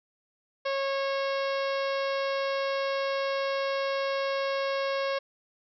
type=harmonic tone; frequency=547 Hz; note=C#5; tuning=23 cents flat; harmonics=1 / 2 / 3 / 4 / 5 / 6 / 7 / 8 / 9 / 10; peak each=-28 / -34 / -38 / -40 / -42 / -44 / -45 / -46 / -47 / -48 dBFS; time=0.65-5.19 s; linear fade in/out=10 ms; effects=none